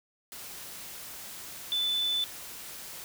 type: tone in noise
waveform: sine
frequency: 3505 Hz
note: A7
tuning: 7 cents flat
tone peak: -26 dBFS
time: 1.72-2.24 s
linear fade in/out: 0 ms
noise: white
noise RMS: -43 dBFS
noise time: 0.32-3.04 s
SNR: +14 dB
effects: none